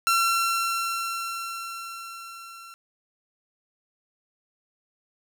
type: tone with level ramp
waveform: sawtooth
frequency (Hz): 1357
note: E6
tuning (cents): +50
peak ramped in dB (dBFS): -15 to -39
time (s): 0.07-2.74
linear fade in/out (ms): 0
effects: none